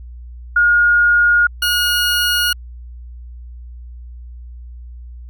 sine / 20% pulse tone pair in turn, 1430 / 1440.8 Hz, F6 / F#6, +41 / -46 cents, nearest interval unison, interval 13 cents, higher second, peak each -9 dBFS, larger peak neither, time 0.56-1.47 / 1.62-2.53 s, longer neither, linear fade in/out 5 ms, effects added 60 Hz sine -31 dBFS peak until 5.29 s

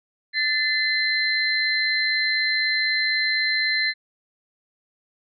sine tone cluster, 1756 / 2055 / 4098 Hz, A6 / C7 / C8, -4 / -32 / -37 cents, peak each -24 dBFS, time 0.33-3.94 s, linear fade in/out 50 ms, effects none

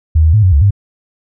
sine tone with pitch steps, 78.8 / 79.4 / 107.7 / 92.4 / 71.3 / 99.9 Hz, D#2 / D#2 / A2 / F#2 / C#2 / G2, +23 / +36 / -37 / -2 / +49 / +33 cents, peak -5 dBFS, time 0.15-0.708 s, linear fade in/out 10 ms, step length 93 ms, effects none

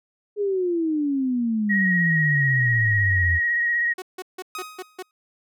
sine exponential sweep, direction down, 419.9 to 82.41 Hz, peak -20 dBFS, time 0.36-3.4 s, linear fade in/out 50 ms
sine tone with vibrato, 1892 Hz, A#6, 25 cents sharp, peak -19 dBFS, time 1.69-3.94 s, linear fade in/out 20 ms, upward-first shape triangle, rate 16 Hz, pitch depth 28 cents each way
sawtooth tone bursts, 370 Hz, F#4, in tune, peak -27 dBFS, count 6, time 3.98-5.026 s, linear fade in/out 5 ms, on 41 ms, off 160 ms
sawtooth tone with exponential decay, 1256 Hz, D#6, 16 cents sharp, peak -25 dBFS, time 4.55-5.11 s, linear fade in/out 1 ms, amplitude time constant 120 ms
effects none

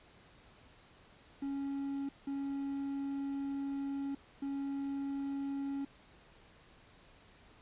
triangle tone bursts at uneven times, 277.2 Hz, C#4, in tune, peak -33 dBFS, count 3, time 1.42-2.09 / 2.27-4.15 / 4.42-5.85 s, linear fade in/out 5 ms, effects pink hiss -61 dBFS RMS until 7.61 s + resampled to 8000 Hz

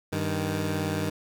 15% pulse tone pair together, 97.52 / 155.56 Hz, G2 / D#3, -8 / 0 cents, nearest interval minor sixth, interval 808 cents, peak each -23 dBFS, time 0.12-1.1 s, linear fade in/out 10 ms, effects none

